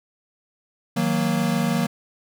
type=chord; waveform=square; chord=D# minor; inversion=none; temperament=equal with one note detuned; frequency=158.65 / 185 / 233.1 Hz; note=D#3 / F#3 / A#3; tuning=+34 / 0 / 0 cents; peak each=-26 / -25 / -24 dBFS; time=0.96-1.87 s; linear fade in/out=10 ms; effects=none